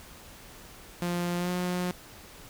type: tone with pitch glide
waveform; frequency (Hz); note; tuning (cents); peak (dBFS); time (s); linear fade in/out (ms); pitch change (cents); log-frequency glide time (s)
sawtooth; 174.9 to 179.4; F3 to F3; +3 to +47; -24; 1.02-1.91; 0; +44; 1.37-1.5
effects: pink hiss -49 dBFS RMS until 2.49 s